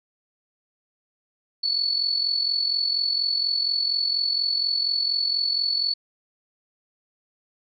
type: tone with amplitude modulation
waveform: sine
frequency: 4435 Hz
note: C#8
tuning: in tune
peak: -18 dBFS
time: 1.63-5.94 s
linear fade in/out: 10 ms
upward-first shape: sine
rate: 44.2 Hz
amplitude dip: 65%
effects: none